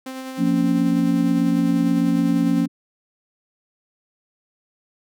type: tone with tremolo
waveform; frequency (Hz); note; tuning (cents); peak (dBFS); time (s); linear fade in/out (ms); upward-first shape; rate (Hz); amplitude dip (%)
sawtooth; 261.6; C4; 0; -25; 0.06-2.66; 5; sine; 10; 30
type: chord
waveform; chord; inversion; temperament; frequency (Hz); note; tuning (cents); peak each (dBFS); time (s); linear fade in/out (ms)
sine; Bb minor; second; just; 174.81 / 233.1 / 279.7; F3 / Bb3 / Db4; +2 / 0 / +16; -21 / -21 / -19; 0.37-2.68; 50
effects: none